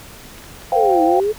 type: clicks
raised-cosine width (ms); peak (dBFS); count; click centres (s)
0.3; -24; 3; 0.382 / 0.44 / 0.621
type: chord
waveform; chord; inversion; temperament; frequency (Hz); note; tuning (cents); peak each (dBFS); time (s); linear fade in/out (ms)
sine; C suspended fourth; none; equal with one note detuned; 519 / 698.5 / 784; C5 / F5 / G5; -14 / 0 / 0; -20 / -17 / -17; 0.72-1.2; 2
type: exponential two-way sweep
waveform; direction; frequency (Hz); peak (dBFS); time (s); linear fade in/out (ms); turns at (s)
sine; down then up; 486.3 to 317.5 to 439.5; -15; 0.75-1.33; 20; 1.03
effects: pink hiss -39 dBFS RMS until 1.38 s